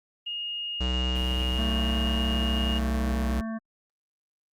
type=tone; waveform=sine; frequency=2852 Hz; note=F7; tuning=36 cents sharp; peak=-30 dBFS; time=0.26-2.79 s; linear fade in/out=10 ms
type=tone with pitch glide; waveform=square; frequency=63.1 to 63.8 Hz; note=B1 to C2; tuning=+38 to -43 cents; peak=-26 dBFS; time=0.8-3.41 s; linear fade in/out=10 ms; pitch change=+19 cents; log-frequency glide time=1.08-2.8 s
type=harmonic tone; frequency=223.2 Hz; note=A3; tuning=25 cents sharp; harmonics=1 / 3 / 5 / 7 / 8; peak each=-30 / -40 / -44 / -47 / -48 dBFS; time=1.57-3.59 s; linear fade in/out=20 ms
effects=Opus 24 kbps